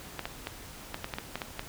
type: clicks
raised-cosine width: 0.3 ms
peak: -17 dBFS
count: 10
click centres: 0.193 / 0.255 / 0.471 / 0.944 / 1.044 / 1.138 / 1.185 / 1.356 / 1.418 / 1.594 s
effects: pink hiss -46 dBFS RMS until 1.68 s